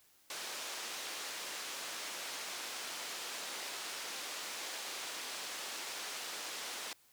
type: band-pass noise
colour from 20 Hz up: white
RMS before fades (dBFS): -43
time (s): 0.3-6.93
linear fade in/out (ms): 2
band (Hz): 360 to 6200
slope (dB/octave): 12
effects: white hiss -67 dBFS RMS until 7.12 s